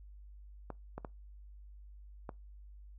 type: clicks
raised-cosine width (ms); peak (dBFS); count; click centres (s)
1; -27; 4; 0.703 / 0.98 / 1.048 / 2.292
effects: noise-tail reverb RT60 0.2 s tail -23 dB re dry + added 50 Hz sine -50 dBFS peak until 2.98 s